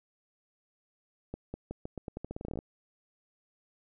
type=accelerating click train; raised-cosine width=2 ms; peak=-24 dBFS; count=18; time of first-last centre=1.34-2.589 s; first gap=200 ms; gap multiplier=0.85; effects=none